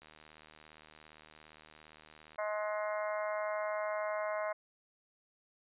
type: click train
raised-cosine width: 0.3 ms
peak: -39 dBFS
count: 182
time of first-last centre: 0.02-2.359 s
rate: 77.4 Hz
type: harmonic tone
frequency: 211 Hz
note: G#3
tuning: 28 cents sharp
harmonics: 3 / 4 / 5 / 6 / 7 / 8 / 9 / 10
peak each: -35 / -46 / -41 / -47 / -46 / -52 / -50 / -47 dBFS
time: 2.38-4.53 s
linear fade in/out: 10 ms
effects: resampled to 8000 Hz